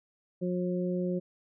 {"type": "harmonic tone", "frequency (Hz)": 179.8, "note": "F#3", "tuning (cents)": -49, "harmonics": [1, 2, 3], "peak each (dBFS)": [-30, -33, -36], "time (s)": [0.41, 1.2], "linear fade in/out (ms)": 20, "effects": []}